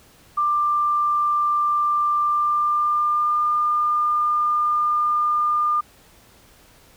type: tone with pitch glide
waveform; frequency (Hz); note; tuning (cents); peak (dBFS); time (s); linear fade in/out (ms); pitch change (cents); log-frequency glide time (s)
sine; 1186 to 1205.3; D6 to D6; +17 to +45; -17; 0.37-5.81; 10; +28; 2.21-3.45
effects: pink hiss -52 dBFS RMS until 6.96 s